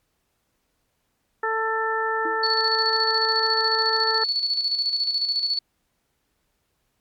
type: harmonic tone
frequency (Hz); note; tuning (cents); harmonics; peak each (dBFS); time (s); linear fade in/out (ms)
443.9; A4; +15; 1 / 2 / 3 / 4; -27 / -27 / -27 / -27; 1.43-4.24; 5
type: tone with exponential decay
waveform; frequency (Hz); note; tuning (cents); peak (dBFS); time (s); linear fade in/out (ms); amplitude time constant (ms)
sine; 329.6; E4; 0; -27; 2.25-2.48; 5; 49
type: tone with tremolo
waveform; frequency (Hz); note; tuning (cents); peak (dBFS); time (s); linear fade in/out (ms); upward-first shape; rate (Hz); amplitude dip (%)
sine; 4435; C#8; 0; -19; 2.43-5.59; 5; square; 14; 50
effects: pink hiss -72 dBFS RMS until 7 s + MP3 96 kbps